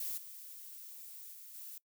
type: noise with level steps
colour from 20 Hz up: violet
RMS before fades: -39 / -50 / -52 / -48 dBFS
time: 0-1.78 s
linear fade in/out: 2 ms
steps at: 0.17 / 1.32 / 1.54 s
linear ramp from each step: 10 ms
effects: noise-tail reverb RT60 0.1 s tail -22 dB re dry